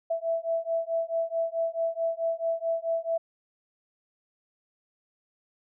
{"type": "beating tone pair", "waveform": "sine", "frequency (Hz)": [659.3, 663.9], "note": ["E5", "E5"], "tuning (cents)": [0, 12], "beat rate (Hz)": 4.6, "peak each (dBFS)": -29, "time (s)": [0.1, 3.18], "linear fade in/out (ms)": 10, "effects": []}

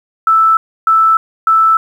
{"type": "tone bursts", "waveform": "sine", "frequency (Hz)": 1318.5, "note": "E6", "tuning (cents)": 0, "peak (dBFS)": -6, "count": 3, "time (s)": [0.27, 1.77], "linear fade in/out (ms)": 2, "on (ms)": 300, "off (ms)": 300, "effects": ["7-bit"]}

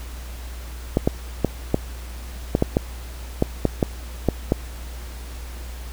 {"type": "clicks", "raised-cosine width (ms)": 2, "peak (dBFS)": -3, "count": 12, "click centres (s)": [0.971, 1.075, 1.447, 1.744, 2.551, 2.624, 2.769, 3.424, 3.653, 3.828, 4.287, 4.521], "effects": ["added 60 Hz sine -32 dBFS peak until 5.92 s", "pink hiss -42 dBFS RMS until 5.92 s"]}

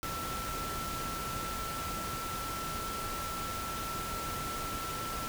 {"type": "tone in noise", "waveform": "sine", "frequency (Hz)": 1336, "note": "E6", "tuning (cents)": 23, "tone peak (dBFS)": -38, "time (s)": [0.03, 5.28], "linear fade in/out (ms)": 0, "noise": "pink", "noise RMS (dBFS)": -39, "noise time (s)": [0.03, 5.28], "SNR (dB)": -2, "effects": []}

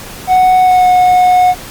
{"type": "tone with pitch glide", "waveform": "triangle", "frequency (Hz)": [740, 728.5], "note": ["F#5", "F#5"], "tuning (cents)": [0, -27], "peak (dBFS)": -3, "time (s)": [0.27, 1.55], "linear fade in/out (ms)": 50, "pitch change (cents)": -27, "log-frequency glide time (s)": [0.61, 0.87], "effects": ["pink hiss -29 dBFS RMS until 1.7 s", "Opus 48 kbps"]}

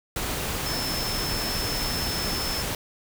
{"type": "tone in noise", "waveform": "sine", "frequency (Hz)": 5274, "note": "E8", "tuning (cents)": 0, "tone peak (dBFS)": -30, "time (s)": [0.66, 2.62], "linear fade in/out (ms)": 2, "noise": "pink", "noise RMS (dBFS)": -29, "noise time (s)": [0.16, 2.75], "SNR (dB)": -4, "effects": []}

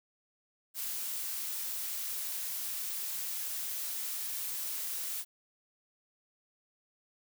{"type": "noise", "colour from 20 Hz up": "blue", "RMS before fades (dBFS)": -37, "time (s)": [0.74, 5.25], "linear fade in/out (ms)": 50, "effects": []}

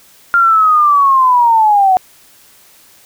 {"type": "linear sweep", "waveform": "sine", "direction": "down", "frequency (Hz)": [1400, 732], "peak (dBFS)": -6, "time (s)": [0.34, 1.97], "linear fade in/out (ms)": 0, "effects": ["white hiss -45 dBFS RMS until 3.05 s"]}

